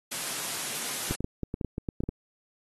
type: high-pass noise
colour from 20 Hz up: white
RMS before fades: -33 dBFS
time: 0.11-1.16 s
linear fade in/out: 10 ms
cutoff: 120 Hz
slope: 24 dB/octave
type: clicks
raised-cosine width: 3 ms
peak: -18 dBFS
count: 12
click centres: 1.11 / 1.206 / 1.244 / 1.433 / 1.541 / 1.612 / 1.647 / 1.781 / 1.888 / 2.005 / 2.037 / 2.09 s
effects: AAC 32 kbps